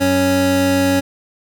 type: tone pair together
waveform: 25% pulse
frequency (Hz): 92.45 / 277.2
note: F#2 / C#4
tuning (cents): -1 / 0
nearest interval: octave + perfect fifth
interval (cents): 1901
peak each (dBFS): -18 / -10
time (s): 0-1.01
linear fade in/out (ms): 20
effects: none